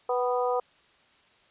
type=harmonic tone with a mistuned harmonic; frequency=246.9 Hz; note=B3; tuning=in tune; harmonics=2 / 3 / 4 / 5; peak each=-26 / -30 / -32 / -34 dBFS; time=0.09-0.6 s; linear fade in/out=5 ms; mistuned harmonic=3; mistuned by=+25 cents; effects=white hiss -61 dBFS RMS until 1.5 s + resampled to 8000 Hz